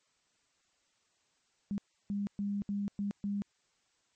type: tone bursts at uneven times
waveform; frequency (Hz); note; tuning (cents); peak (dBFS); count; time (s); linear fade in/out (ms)
sine; 202; G#3; -48; -31; 6; 1.71-1.78 / 2.1-2.27 / 2.39-2.62 / 2.69-2.88 / 2.99-3.11 / 3.24-3.42; 0
effects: white hiss -74 dBFS RMS until 4.15 s + MP3 32 kbps